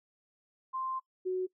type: tone pair in turn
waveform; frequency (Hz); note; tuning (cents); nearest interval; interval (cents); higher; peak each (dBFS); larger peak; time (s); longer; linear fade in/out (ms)
sine; 1046.5 / 370; C6 / F#4; 0 / 0; octave + tritone; 1800; first; -33 / -29; second; 0.73-1 / 1.25-1.47; first; 20
effects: noise-tail reverb RT60 0.1 s tail -20 dB re dry